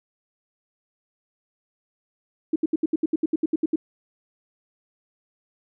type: tone bursts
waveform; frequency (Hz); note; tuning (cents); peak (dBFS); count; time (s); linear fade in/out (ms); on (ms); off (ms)
sine; 317.1; D#4; +33; -17; 13; 2.53-3.759; 5; 29; 71
effects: none